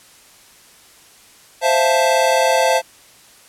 square chord, F major seventh, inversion second, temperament equal, 523.3 / 659.3 / 698.5 / 880 Hz, C5 / E5 / F5 / A5, 0 / 0 / 0 / 0 cents, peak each -18 / -19 / -22 / -19 dBFS, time 1.61-2.82 s, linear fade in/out 50 ms, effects white hiss -47 dBFS RMS until 3.48 s + low-pass 11000 Hz 12 dB/octave

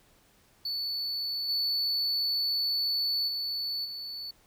triangle tone with level steps, 4463 Hz, C#8, 11 cents sharp, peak -29 / -25 / -29 / -35 dBFS, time 0.65-4.31 s, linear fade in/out 5 ms, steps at 1.48 / 3.27 / 3.84 s, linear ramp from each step 20 ms, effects pink hiss -63 dBFS RMS until 4.46 s

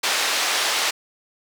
white band-pass noise, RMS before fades -22 dBFS, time 0.03-0.91 s, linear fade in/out 10 ms, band 540 to 5000 Hz, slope 12 dB/octave, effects none

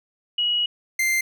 sine / 45% pulse tone pair in turn, 2909 / 2091 Hz, F#7 / C7, -30 / -2 cents, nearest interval tritone, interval 572 cents, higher first, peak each -19 dBFS, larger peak neither, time 0.38-0.66 / 0.99-1.21 s, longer first, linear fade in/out 5 ms, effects none

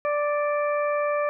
harmonic tone, 587.3 Hz, D5, in tune, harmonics 1 / 2 / 3 / 4, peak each -23 / -28 / -35 / -36 dBFS, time 0.05-1.29 s, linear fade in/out 0 ms, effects none

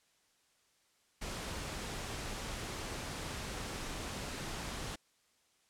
pink noise, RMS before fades -41 dBFS, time 1.21-4.96 s, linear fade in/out 10 ms, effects white hiss -72 dBFS RMS until 5.69 s + low-pass 9000 Hz 12 dB/octave

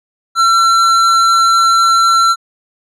square tone, 1352 Hz, E6, 43 cents sharp, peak -8 dBFS, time 0.35-2.36 s, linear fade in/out 50 ms, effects low-pass 7000 Hz 12 dB/octave

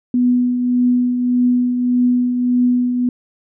sine tone with tremolo, 246.9 Hz, B3, in tune, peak -10 dBFS, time 0.14-3.09 s, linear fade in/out 2 ms, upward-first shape triangle, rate 1.7 Hz, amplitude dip 50%, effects none

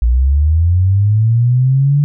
sine linear sweep, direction up, 56.5 to 146.83 Hz, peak -8 dBFS, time 0.02-2.04 s, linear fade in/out 0 ms, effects none

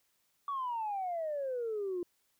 sine exponential sweep, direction down, 1150 to 344.2 Hz, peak -32 dBFS, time 0.48-2.03 s, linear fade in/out 2 ms, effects tanh soft clip ceiling -29 dBFS + white hiss -75 dBFS RMS until 2.39 s

